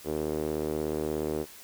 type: tone with band-pass filter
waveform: sawtooth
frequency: 76.8 Hz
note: D#2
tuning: 22 cents flat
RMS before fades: -31 dBFS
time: 0.04-1.46 s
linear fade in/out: 50 ms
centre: 410 Hz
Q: 2.8
effects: white hiss -49 dBFS RMS until 1.63 s